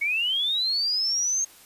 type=linear sweep; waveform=sine; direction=up; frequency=2183 to 6470 Hz; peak=-22 dBFS; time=0.01-1.45 s; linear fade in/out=10 ms; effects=white hiss -51 dBFS RMS until 1.65 s + resampled to 32000 Hz